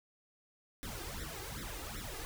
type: noise with flanger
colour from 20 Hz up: pink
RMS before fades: -43 dBFS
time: 0.83-2.25 s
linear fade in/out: 0 ms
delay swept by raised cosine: 0.53 to 2.53 ms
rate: 2.6 Hz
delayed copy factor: +1
effects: none